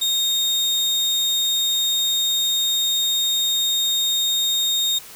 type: tone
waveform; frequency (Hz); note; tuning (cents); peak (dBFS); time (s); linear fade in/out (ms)
35% pulse; 3700; A#7; -14; -16; 0.01-4.99; 10
effects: white hiss -41 dBFS RMS until 5.15 s

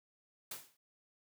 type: noise with exponential decay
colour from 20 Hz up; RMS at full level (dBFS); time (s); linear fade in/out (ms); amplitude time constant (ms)
white; -40; 0.51-0.77; 5; 56
effects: high-pass 100 Hz 12 dB/octave

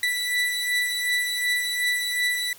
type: beating tone pair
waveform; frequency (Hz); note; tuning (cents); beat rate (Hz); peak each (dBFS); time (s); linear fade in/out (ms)
30% pulse; 1969 / 1971.7; B6 / B6; -6 / -3; 2.7; -26 / -21; 0.03-2.53; 2
effects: white hiss -48 dBFS RMS until 2.58 s

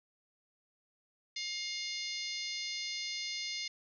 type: harmonic tone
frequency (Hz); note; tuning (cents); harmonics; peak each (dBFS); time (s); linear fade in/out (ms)
710; F5; +28; 3 / 4 / 5 / 6 / 7 / 8 / 9; -42 / -47 / -44 / -43 / -42 / -52 / -47; 1.36-3.68; 5
effects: none

